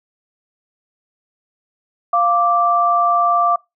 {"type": "tone pair together", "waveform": "sine", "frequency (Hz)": [697, 1172.2], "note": ["F5", "D6"], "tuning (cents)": [-4, -4], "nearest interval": "major sixth", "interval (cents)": 900, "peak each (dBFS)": [-16, -14], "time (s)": [2.13, 3.56], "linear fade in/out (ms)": 5, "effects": ["noise-tail reverb RT60 0.2 s tail -23 dB re dry"]}